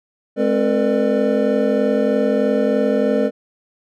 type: tone cluster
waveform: triangle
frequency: 211.7 / 263.2 / 448.7 / 491.9 / 597 Hz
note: G#3 / C4 / A4 / B4 / D5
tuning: +33 / +10 / +34 / -7 / +28 cents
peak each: -19 dBFS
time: 0.36-3.31 s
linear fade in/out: 50 ms
effects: none